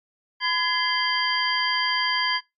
sine tone cluster, 1012 / 1681 / 2061 / 3153 / 4766 Hz, B5 / G#6 / C7 / G7 / D8, +42 / +20 / -27 / +9 / +25 cents, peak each -27 dBFS, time 0.4-2.41 s, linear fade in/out 50 ms, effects noise-tail reverb RT60 0.2 s tail -23 dB re dry + MP3 64 kbps

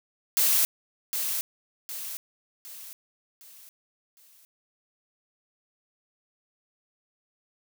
blue noise with echo, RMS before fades -22 dBFS, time 0.37-0.65 s, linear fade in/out 0 ms, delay 760 ms, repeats 5, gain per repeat -7 dB, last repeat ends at 4.45 s, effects none

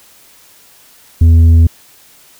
sine tone with tanh clipping, 82.41 Hz, E2, in tune, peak -4 dBFS, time 1.21-1.67 s, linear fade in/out 5 ms, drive 5 dB, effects white hiss -44 dBFS RMS until 2.39 s

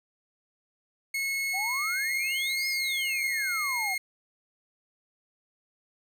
40% pulse tone with pitch glide, 2181 to 2144 Hz, C#7 to C7, -29 to +42 cents, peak -27 dBFS, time 1.14-3.98 s, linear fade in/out 5 ms, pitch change -29 cents, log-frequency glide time 1.57-2.06 s
sine exponential two-way sweep, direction up then down, 723 to 5260 to 723 Hz, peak -33 dBFS, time 1.53-3.95 s, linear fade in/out 20 ms, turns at 2.68 s
effects none

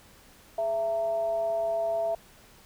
sine tone with frequency modulation, 667 Hz, E5, 20 cents sharp, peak -25 dBFS, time 0.58-2.15 s, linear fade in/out 5 ms, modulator 248 Hz, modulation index 0.33, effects pink hiss -55 dBFS RMS until 2.65 s

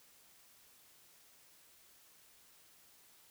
silence, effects white hiss -64 dBFS RMS until 3.3 s

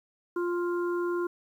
harmonic tone, 349.7 Hz, F4, 2 cents sharp, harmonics 1 / 3 / 4, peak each -27 / -37 / -39 dBFS, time 0.36-1.27 s, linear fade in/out 5 ms, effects 10-bit

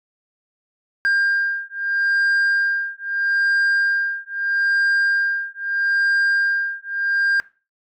sine beating tone pair, 1600 / 1600.78 Hz, G6 / G6, +35 / +36 cents, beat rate 0.78 Hz, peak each -18 dBFS, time 1.05-7.4 s, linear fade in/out 0 ms, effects noise-tail reverb RT60 0.3 s tail -19 dB re dry + tanh soft clip ceiling -14 dBFS

